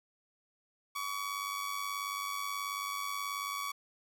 sawtooth tone with amplitude modulation, 1132 Hz, C#6, 36 cents sharp, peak -29 dBFS, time 0.95-3.72 s, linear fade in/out 10 ms, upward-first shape sine, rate 98.5 Hz, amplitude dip 55%, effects none

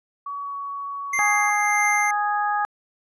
sine tone with pitch glide, 1131 to 1123.2 Hz, C#6 to C#6, +34 to +22 cents, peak -28 dBFS, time 0.26-1.5 s, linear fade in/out 5 ms, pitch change -12 cents, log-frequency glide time 0.42-0.54 s
square tone with tremolo, 2093 Hz, C7, in tune, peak -20 dBFS, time 1.13-2.11 s, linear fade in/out 5 ms, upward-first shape triangle, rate 1.7 Hz, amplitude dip 40%
harmonic tone, 414.7 Hz, G#4, 3 cents flat, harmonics 2 / 3 / 4, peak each -22 / -26 / -28 dBFS, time 1.19-2.65 s, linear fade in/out 0 ms
effects resampled to 22050 Hz

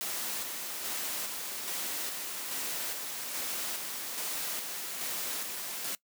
white noise with tremolo, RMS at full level -35 dBFS, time 0.01-5.95 s, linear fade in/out 0 ms, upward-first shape square, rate 1.2 Hz, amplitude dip 30%, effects noise-tail reverb RT60 0.1 s tail -21 dB re dry + high-pass 200 Hz 12 dB/octave

